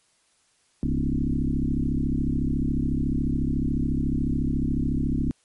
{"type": "tone with frequency modulation", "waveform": "sine", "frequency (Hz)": 146.83, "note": "D3", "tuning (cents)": 0, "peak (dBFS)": -21, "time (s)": [0.83, 5.31], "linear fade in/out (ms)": 0, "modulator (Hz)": 34, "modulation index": 4.4, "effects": ["white hiss -65 dBFS RMS until 5.44 s", "MP3 48 kbps"]}